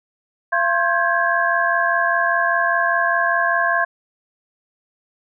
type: tone cluster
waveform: sine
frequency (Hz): 683 / 1064 / 1588 / 1673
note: F5 / C6 / G6 / G#6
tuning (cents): -39 / +29 / +22 / +12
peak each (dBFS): -21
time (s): 0.52-3.85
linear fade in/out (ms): 10
effects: none